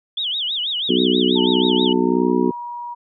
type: tone with vibrato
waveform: sine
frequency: 3322 Hz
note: G#7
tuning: in tune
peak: -20 dBFS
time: 0.17-1.93 s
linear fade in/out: 5 ms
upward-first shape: sine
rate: 6.2 Hz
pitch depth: 240 cents each way
type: harmonic tone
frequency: 61.74 Hz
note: B1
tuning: in tune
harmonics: 3 / 4 / 5 / 6 / 7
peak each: -24 / -19 / -22 / -19 / -25 dBFS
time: 0.89-2.51 s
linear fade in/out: 5 ms
type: tone with pitch glide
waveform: sine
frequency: 894 to 958.2 Hz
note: A5 to A#5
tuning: +27 to +47 cents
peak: -27 dBFS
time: 1.35-2.95 s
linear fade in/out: 20 ms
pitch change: +120 cents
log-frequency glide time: 1.93-2.34 s
effects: none